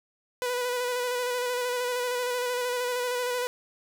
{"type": "tone with vibrato", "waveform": "sawtooth", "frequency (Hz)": 493.9, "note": "B4", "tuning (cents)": 0, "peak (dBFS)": -23, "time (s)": [0.42, 3.47], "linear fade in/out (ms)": 0, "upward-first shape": "square", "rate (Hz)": 13, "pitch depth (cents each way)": 22, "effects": []}